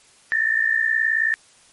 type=tone pair together; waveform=sine; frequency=1760 / 1818.9 Hz; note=A6 / A#6; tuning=0 / -43 cents; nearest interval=minor second; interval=57 cents; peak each=-20 dBFS; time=0.32-1.34 s; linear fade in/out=0 ms; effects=white hiss -53 dBFS RMS until 1.72 s + MP3 48 kbps